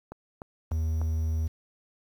click train, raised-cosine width 1 ms, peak -25 dBFS, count 4, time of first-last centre 0.12-1.016 s, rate 3.35 Hz
triangle tone, 79.7 Hz, D#2, 42 cents sharp, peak -23 dBFS, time 0.71-1.48 s, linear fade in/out 10 ms
effects 9-bit

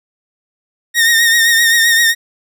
sawtooth tone with vibrato, 1848 Hz, A#6, 16 cents flat, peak -5 dBFS, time 0.94-2.15 s, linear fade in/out 50 ms, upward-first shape triangle, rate 7.7 Hz, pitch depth 52 cents each way, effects none

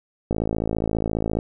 click train, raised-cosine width 2 ms, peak -10 dBFS, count 60, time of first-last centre 0.31-1.389 s, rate 54.7 Hz, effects none

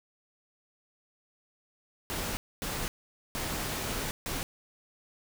pink noise bursts at uneven times, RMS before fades -34 dBFS, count 4, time 2.1-2.37 / 2.62-2.88 / 3.35-4.11 / 4.26-4.43 s, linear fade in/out 0 ms, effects none

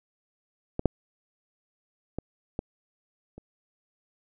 clicks, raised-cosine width 2 ms, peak -15 / -6 / -18 / -16 / -30 dBFS, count 5, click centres 0.794 / 0.857 / 2.186 / 2.591 / 3.38 s, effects none

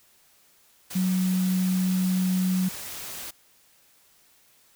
sine tone in noise, 185 Hz, F#3, in tune, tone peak -21 dBFS, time 0.95-2.69 s, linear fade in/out 10 ms, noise white, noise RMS -37 dBFS, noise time 0.9-3.31 s, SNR +13 dB, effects white hiss -60 dBFS RMS until 4.75 s

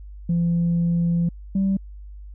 sine tone pair in turn, 170.7 / 193.72 Hz, F3 / G3, -39 / -20 cents, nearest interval major second, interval 219 cents, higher second, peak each -16 / -16 dBFS, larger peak neither, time 0.29-1.29 / 1.55-1.77 s, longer first, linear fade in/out 5 ms, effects tanh soft clip ceiling -15 dBFS + added 50 Hz sine -36 dBFS peak until 2.34 s

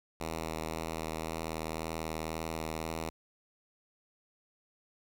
5% pulse tone with vibrato, 80.3 Hz, E2, 45 cents flat, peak -24 dBFS, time 0.2-3.1 s, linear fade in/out 5 ms, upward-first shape sine, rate 1.9 Hz, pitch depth 17 cents each way, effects none

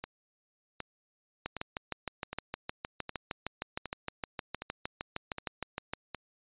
two click trains, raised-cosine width 0.3 ms, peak -21 / -18 dBFS, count 9 / 30, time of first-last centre 0.04-6.147 / 1.46-5.935 s, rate 1.31 / 6.48 Hz, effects resampled to 8000 Hz

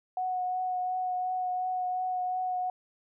sine tone with vibrato, 735 Hz, F#5, 12 cents flat, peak -28 dBFS, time 0.17-2.7 s, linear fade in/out 2 ms, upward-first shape triangle, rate 2.8 Hz, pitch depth 17 cents each way, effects none

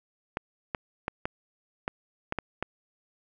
clicks, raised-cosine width 0.5 ms, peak -14 dBFS, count 8, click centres 0.371 / 0.748 / 1.081 / 1.255 / 1.879 / 2.324 / 2.387 / 2.626 s, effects none

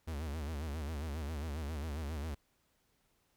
45% pulse tone with vibrato, 75.7 Hz, D#2, 47 cents flat, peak -37 dBFS, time 0.07-2.35 s, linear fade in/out 10 ms, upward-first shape sine, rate 7.4 Hz, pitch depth 140 cents each way, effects pink hiss -75 dBFS RMS until 3.36 s

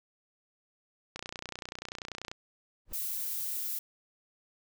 click train, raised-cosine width 0.2 ms, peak -21 dBFS, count 36, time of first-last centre 1.16-2.315 s, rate 30.3 Hz
brown noise with exponential growth, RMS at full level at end -37 dBFS, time 2.85-2.93 s, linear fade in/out 5 ms, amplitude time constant 17 ms
violet noise, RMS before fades -35 dBFS, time 2.93-3.79 s, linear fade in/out 5 ms
effects none

